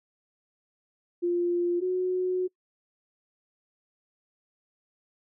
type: tone pair in turn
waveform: sine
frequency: 349.2 / 366.8 Hz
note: F4 / F#4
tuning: 0 / -15 cents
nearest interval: minor second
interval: 85 cents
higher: second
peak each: -23 / -24 dBFS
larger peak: first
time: 1.22-1.81 / 1.81-2.48 s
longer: second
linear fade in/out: 20 ms
effects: noise-tail reverb RT60 0.1 s tail -24 dB re dry